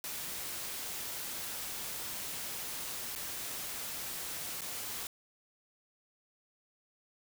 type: noise with dropouts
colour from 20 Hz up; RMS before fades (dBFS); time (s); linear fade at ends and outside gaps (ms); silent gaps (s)
white; -40; 0.04-5.07; 1; 3.152-3.159 / 4.609-4.617
effects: none